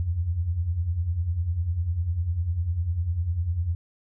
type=beating tone pair; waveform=sine; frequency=77.6 / 87.6 Hz; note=D#2 / F2; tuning=-4 / +6 cents; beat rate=10 Hz; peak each=-31 / -24 dBFS; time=0-3.75 s; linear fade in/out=0 ms; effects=none